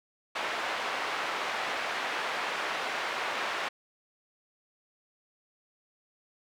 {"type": "band-pass noise", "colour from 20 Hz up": "pink", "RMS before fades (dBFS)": -33, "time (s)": [0.35, 3.69], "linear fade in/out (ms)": 10, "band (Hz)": [730, 2700], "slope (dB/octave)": 12, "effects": []}